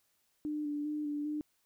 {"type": "tone with vibrato", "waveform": "sine", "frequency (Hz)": 296.8, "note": "D4", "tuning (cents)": 18, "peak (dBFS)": -33, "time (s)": [0.45, 1.41], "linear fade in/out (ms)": 0, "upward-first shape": "square", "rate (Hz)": 2.5, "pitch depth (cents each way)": 21, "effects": ["white hiss -75 dBFS RMS until 1.65 s"]}